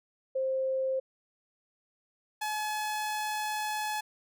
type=tone pair in turn; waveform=sine / sawtooth; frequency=527 / 852 Hz; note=C5 / G#5; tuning=+12 / +44 cents; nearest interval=minor sixth; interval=832 cents; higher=second; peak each=-27 dBFS; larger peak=neither; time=0.35-1 / 2.41-4.01 s; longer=second; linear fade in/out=10 ms; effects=none